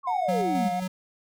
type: exponential sweep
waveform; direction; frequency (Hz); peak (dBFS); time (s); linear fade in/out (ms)
sine; down; 1149 to 168; -26; 0.03-0.74; 50
type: tone with vibrato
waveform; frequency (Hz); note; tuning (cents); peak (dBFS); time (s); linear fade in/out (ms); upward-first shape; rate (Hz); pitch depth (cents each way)
triangle; 726; F#5; -33; -24; 0.07-0.8; 5; triangle; 2.7; 42
type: tone with tremolo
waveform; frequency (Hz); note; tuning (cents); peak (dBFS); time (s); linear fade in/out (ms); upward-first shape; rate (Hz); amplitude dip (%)
square; 185; F#3; 0; -28; 0.28-0.88; 10; square; 3.7; 35
effects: none